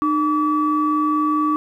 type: tone pair together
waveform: sine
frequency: 304.1 / 1148 Hz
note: D#4 / D6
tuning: -40 / -40 cents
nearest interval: octave + major seventh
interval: 2300 cents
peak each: -18 dBFS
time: 0.02-1.56 s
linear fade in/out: 0 ms
effects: tanh soft clip ceiling -8 dBFS + 9-bit